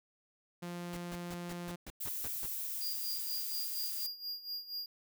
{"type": "tone", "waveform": "sawtooth", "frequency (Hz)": 174.61, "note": "F3", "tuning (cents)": 0, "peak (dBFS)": -36, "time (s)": [0.62, 1.76], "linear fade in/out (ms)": 10}
{"type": "noise bursts", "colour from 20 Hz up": "pink", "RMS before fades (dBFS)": -46, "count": 9, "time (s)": [0.93, 2.463], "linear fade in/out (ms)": 2, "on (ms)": 37, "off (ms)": 150}
{"type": "noise", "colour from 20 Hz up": "violet", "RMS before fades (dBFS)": -39, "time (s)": [2, 4.07], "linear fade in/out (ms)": 10}
{"type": "tone with tremolo", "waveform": "square", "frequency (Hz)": 4828, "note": "D8", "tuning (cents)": 47, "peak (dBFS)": -37, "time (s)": [2.81, 4.86], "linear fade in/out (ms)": 2, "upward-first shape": "sine", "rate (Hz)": 4.2, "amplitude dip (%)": 80}
{"effects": []}